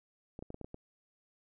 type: clicks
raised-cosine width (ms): 2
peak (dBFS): -30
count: 7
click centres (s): 0.391 / 0.425 / 0.504 / 0.544 / 0.613 / 0.645 / 0.744
effects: none